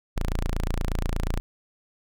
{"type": "tone", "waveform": "sawtooth", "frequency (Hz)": 28.39, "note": "A#0", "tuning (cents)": -45, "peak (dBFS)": -20, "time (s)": [0.16, 1.4], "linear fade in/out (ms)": 0, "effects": []}